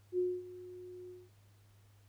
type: tone with ADSR envelope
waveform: sine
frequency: 361.8 Hz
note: F#4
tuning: 39 cents flat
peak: -28 dBFS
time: 0.12-1.3 s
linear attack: 64 ms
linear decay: 240 ms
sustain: -18 dB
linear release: 210 ms
effects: added 101 Hz sine -61 dBFS peak until 2.08 s + pink hiss -71 dBFS RMS until 2.08 s